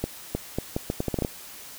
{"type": "accelerating click train", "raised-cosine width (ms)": 2, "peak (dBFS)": -12, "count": 11, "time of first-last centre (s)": [0.04, 1.249], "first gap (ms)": 310, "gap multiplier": 0.76, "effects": ["white hiss -43 dBFS RMS until 1.78 s"]}